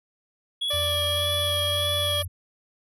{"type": "tone with vibrato", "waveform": "triangle", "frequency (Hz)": 3339, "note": "G#7", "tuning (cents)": 9, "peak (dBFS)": -23, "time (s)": [0.61, 2.22], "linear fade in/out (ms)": 10, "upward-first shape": "sine", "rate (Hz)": 1.7, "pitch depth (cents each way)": 26}
{"type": "band-pass noise", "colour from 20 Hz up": "pink", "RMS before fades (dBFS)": -39, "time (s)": [0.68, 2.25], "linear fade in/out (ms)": 2, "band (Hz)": [10000, 12000], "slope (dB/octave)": 96}
{"type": "harmonic tone", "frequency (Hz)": 587.3, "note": "D5", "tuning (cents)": 0, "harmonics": [1, 2, 3, 4, 5, 6, 7, 8, 9, 10], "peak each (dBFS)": [-29, -35, -39, -41, -43, -45, -46, -47, -48, -49], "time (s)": [0.7, 2.23], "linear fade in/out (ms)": 10}
{"type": "tone with pitch glide", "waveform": "sine", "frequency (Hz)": [86, 90.28], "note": ["F2", "F#2"], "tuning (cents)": [-26, -42], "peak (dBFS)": -30, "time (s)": [0.73, 2.28], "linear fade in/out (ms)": 10, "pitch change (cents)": 84, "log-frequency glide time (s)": [0.86, 1.49]}
{"effects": []}